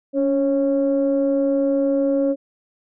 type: tone pair together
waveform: sine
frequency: 280.5 / 547.9 Hz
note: C#4 / C#5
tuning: +21 / -20 cents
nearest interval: octave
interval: 1159 cents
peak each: -18 dBFS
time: 0.13-2.36 s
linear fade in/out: 50 ms
effects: tanh soft clip ceiling -10 dBFS